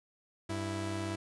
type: tone pair together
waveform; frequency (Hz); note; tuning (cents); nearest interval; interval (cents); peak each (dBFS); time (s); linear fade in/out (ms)
sawtooth; 97.68 / 329.6; G2 / E4; -6 / 0; octave + major sixth; 2106; -33 / -33; 0.49-1.16; 10
effects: resampled to 24000 Hz